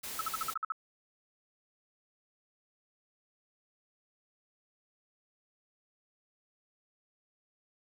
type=noise; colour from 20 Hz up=white; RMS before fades=-41 dBFS; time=0.03-0.54 s; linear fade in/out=10 ms
type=tone bursts; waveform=sine; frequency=1299 Hz; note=E6; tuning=26 cents flat; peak=-30 dBFS; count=8; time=0.19-0.721 s; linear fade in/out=2 ms; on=20 ms; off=53 ms
effects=none